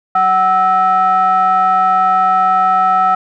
triangle ring-modulated tone, 281 Hz, C#4, 24 cents sharp, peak -4 dBFS, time 0.15-3.15 s, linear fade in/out 5 ms, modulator 1030 Hz, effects none

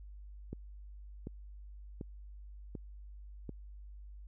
click train, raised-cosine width 3 ms, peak -28 dBFS, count 5, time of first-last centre 0.53-3.493 s, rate 1.35 Hz, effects added 50 Hz sine -47 dBFS peak until 4.27 s

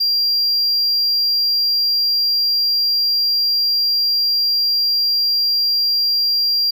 triangle tone, 4760 Hz, D8, 22 cents sharp, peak -13 dBFS, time 0-6.71 s, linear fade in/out 10 ms, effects none

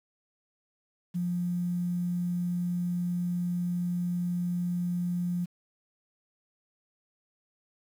sine tone, 176.2 Hz, F3, 16 cents sharp, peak -27 dBFS, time 1.14-5.46 s, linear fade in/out 20 ms, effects 9-bit

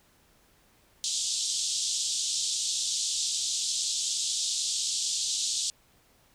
white band-pass noise, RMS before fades -30 dBFS, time 1.04-5.7 s, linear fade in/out 0 ms, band 3300 to 8100 Hz, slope 48 dB/octave, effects pink hiss -63 dBFS RMS until 6.34 s

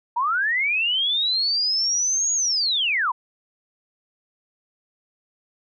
sine linear two-way sweep, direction up then down, 910 to 6770 to 910 Hz, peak -19 dBFS, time 0.16-3.12 s, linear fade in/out 10 ms, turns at 2.33 s, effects none

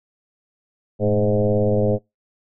sine tone with frequency modulation, 315.1 Hz, D#4, 22 cents sharp, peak -15 dBFS, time 0.99-1.99 s, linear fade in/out 50 ms, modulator 102 Hz, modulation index 2.8, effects noise-tail reverb RT60 0.2 s tail -25 dB re dry

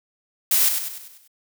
blue noise with echo, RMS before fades -18 dBFS, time 0.51-0.69 s, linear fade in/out 5 ms, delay 98 ms, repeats 6, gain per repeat -6 dB, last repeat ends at 1.278 s, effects none

